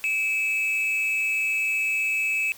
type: tone pair together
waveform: triangle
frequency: 2316 / 2600 Hz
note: D7 / E7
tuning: -25 / -24 cents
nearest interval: major second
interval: 201 cents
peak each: -29 / -21 dBFS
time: 0.04-2.52 s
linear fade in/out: 0 ms
effects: white hiss -47 dBFS RMS until 2.57 s